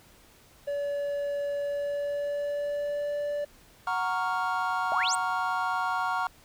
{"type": "tone with pitch glide", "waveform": "triangle", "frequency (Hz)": [572, 582.7], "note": ["D5", "D5"], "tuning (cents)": [-46, -14], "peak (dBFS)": -26, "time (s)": [0.67, 3.45], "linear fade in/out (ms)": 10, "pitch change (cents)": 32, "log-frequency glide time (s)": [1.6, 3.17]}
{"type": "chord", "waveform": "triangle", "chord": "Gb major seventh", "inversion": "none", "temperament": "equal", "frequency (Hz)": [740, 932.3, 1108.7, 1396.9], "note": ["Gb5", "Bb5", "Db6", "F6"], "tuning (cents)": [0, 0, 0, 0], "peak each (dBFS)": -30, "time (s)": [3.87, 6.27], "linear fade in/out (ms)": 2}
{"type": "exponential sweep", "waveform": "sine", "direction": "up", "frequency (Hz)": [628, 8860], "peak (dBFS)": -26, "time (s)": [4.92, 5.15], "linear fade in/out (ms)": 0}
{"effects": ["pink hiss -57 dBFS RMS until 6.44 s"]}